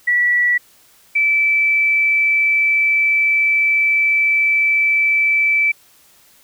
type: tone pair in turn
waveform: sine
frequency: 1947 / 2317 Hz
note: B6 / D7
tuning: -25 / -24 cents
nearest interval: minor third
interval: 301 cents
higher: second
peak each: -12 dBFS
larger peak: neither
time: 0.07-0.58 / 1.15-5.72 s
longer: second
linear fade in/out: 10 ms
effects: white hiss -51 dBFS RMS until 6.43 s